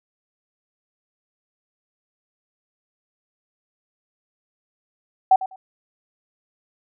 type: tone with echo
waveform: sine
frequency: 759 Hz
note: F#5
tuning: 44 cents sharp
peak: -9 dBFS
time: 5.31-5.36 s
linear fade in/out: 5 ms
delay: 100 ms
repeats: 2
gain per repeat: -15 dB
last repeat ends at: 5.56 s
effects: none